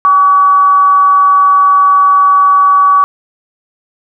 sine tone with frequency modulation, 1138 Hz, C#6, 45 cents sharp, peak -4 dBFS, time 0.05-3.04 s, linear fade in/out 0 ms, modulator 342 Hz, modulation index 0.2, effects none

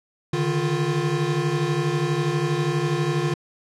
square tone cluster, 143 / 155.3 / 351.2 Hz, D3 / D#3 / F4, -46 / -3 / +10 cents, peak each -26 dBFS, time 0.33-3.34 s, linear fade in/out 5 ms, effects low-pass 7000 Hz 12 dB/octave

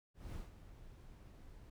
brown noise with ADSR envelope, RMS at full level -44 dBFS, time 0.14-1.7 s, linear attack 200 ms, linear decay 160 ms, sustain -12 dB, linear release 6 ms, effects none

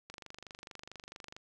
click train, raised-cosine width 0.2 ms, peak -29 dBFS, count 32, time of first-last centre 0.1-1.365 s, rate 24.5 Hz, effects none

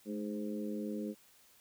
harmonic tone with a mistuned harmonic, 103.83 Hz, G#2, in tune, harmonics 2 / 3 / 4 / 5, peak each -38 / -42 / -44 / -46 dBFS, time 0.05-1.15 s, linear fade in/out 50 ms, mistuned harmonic 2, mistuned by +39 cents, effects white hiss -64 dBFS RMS until 1.6 s

